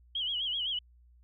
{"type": "tone with vibrato", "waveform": "sine", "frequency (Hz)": 3107, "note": "G7", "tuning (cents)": -16, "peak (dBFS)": -30, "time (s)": [0.15, 0.79], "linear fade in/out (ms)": 5, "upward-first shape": "sine", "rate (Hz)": 7.8, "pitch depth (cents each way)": 120, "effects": ["added 60 Hz sine -57 dBFS peak until 1.23 s"]}